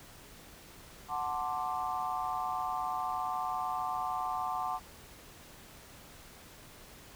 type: chord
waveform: sine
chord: D dominant seventh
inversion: first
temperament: equal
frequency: 740 / 880 / 1046.5 / 1174.7 Hz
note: F#5 / A5 / C6 / D6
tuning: 0 / 0 / 0 / 0 cents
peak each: -36 / -38 / -38 / -38 dBFS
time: 1.08-4.8 s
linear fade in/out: 50 ms
effects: pink hiss -53 dBFS RMS until 7.15 s